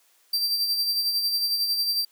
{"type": "tone with tremolo", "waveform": "45% pulse", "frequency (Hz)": 4699, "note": "D8", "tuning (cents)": 0, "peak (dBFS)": -20, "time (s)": [0.33, 2.05], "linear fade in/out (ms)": 5, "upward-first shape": "sine", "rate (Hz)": 11, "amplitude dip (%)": 45, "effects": ["white hiss -62 dBFS RMS until 2.11 s", "high-pass 400 Hz 12 dB/octave"]}